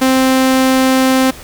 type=tone; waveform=sawtooth; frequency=261.6 Hz; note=C4; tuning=in tune; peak=-5 dBFS; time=0.01-1.31 s; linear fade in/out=10 ms; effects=pink hiss -34 dBFS RMS until 1.43 s